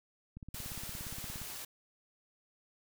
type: click train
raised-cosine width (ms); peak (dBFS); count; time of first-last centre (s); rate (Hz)
5; -33; 19; 0.37-1.417; 17.2
type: noise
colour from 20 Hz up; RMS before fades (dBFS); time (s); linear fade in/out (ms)
white; -44; 0.54-1.65; 5
effects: none